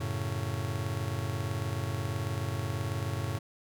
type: chord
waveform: 45% pulse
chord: F# minor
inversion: none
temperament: just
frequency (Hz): 92.5 / 111 / 138.75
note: F#2 / A2 / C#3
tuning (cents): 0 / +16 / +2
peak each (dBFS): -36 / -34 / -37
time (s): 0-3.39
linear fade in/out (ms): 10
effects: none